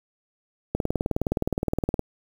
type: click train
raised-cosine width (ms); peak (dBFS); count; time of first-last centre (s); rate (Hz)
2; -10; 25; 0.75-1.994; 19.3
effects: 7-bit